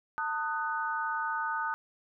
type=chord; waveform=sine; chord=D# diminished; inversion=second; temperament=just; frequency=896 / 1244.5 / 1493.4 Hz; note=A5 / D#6 / F#6; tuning=+31 / 0 / +16 cents; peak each=-34 dBFS; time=0.18-1.74 s; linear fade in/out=0 ms; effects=none